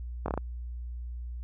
slowing click train, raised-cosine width 1 ms, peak -16 dBFS, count 5, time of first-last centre 0.26-0.376 s, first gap 22 ms, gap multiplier 1.19, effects added 60 Hz sine -35 dBFS peak until 1.43 s

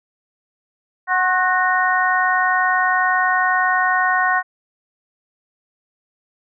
harmonic tone with a mistuned harmonic, 370 Hz, F#4, in tune, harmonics 2 / 3 / 4 / 5, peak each -20 / -20 / -20 / -20 dBFS, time 1.07-4.43 s, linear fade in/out 50 ms, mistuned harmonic 3, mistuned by -44 cents, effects none

